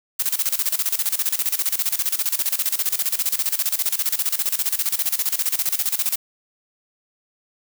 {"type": "noise with tremolo", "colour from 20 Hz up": "blue", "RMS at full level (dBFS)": -20, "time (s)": [0.19, 6.16], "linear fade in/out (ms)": 10, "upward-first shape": "square", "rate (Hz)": 15, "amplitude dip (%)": 80, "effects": []}